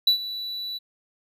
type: tone with ADSR envelope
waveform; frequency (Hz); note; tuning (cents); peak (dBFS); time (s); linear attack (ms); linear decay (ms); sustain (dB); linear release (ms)
triangle; 3951; B7; 0; -12; 0.07-0.79; 4; 100; -16; 23
effects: none